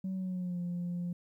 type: tone with pitch glide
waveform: sine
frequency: 189 to 175.33 Hz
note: F#3 to F3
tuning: +37 to +7 cents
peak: -31 dBFS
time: 0.04-1.13 s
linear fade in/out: 5 ms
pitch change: -130 cents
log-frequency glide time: 0.14-0.6 s
effects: tanh soft clip ceiling -31 dBFS + 12-bit